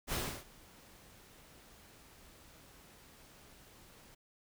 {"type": "noise with ADSR envelope", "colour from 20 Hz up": "pink", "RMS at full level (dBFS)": -35, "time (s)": [0.07, 4.15], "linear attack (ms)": 57, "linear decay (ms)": 310, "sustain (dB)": -24, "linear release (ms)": 10, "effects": []}